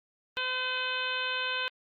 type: harmonic tone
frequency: 510 Hz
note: C5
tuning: 44 cents flat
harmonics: 1 / 2 / 3 / 4 / 5 / 6 / 7 / 8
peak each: -41 / -38 / -34 / -45 / -35 / -36 / -39 / -44 dBFS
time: 0.37-1.68 s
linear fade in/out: 0 ms
effects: Opus 32 kbps